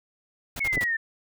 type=noise bursts; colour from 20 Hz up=pink; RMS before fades=-34 dBFS; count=4; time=0.56-0.843 s; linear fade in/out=5 ms; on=37 ms; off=45 ms
type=exponential sweep; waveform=sine; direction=down; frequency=2225 to 1772 Hz; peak=-23 dBFS; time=0.6-0.97 s; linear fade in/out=10 ms
type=clicks; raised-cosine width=2 ms; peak=-18 dBFS; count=2; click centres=0.771 / 0.778 s
effects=none